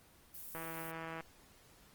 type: noise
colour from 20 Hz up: violet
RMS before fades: -48 dBFS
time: 0.33-0.92 s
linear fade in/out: 20 ms
type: click train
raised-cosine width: 0.5 ms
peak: -29 dBFS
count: 108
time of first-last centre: 0.55-1.206 s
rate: 163 Hz
effects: pink hiss -63 dBFS RMS until 1.94 s + Opus 24 kbps